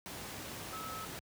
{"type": "tone in noise", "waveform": "sine", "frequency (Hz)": 1296, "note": "E6", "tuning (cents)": -30, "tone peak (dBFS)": -42, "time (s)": [0.73, 1.05], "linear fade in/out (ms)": 0, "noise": "pink", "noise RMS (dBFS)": -44, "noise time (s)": [0.06, 1.19], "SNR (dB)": -1, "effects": ["high-pass 80 Hz 12 dB/octave"]}